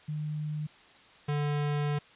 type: tone pair in turn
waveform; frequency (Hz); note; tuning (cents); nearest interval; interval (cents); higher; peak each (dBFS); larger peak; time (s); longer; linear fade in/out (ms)
sine / square; 151.6 / 146.69; D#3 / D3; -45 / -2; minor second; 57; first; -31 / -28; second; 0.08-0.67 / 1.28-1.99; second; 10
effects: white hiss -56 dBFS RMS until 2.15 s + resampled to 8000 Hz